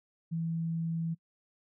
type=tone; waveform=sine; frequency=164.81 Hz; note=E3; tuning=in tune; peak=-30 dBFS; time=0.31-1.15 s; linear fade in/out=20 ms; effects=noise-tail reverb RT60 0.1 s tail -24 dB re dry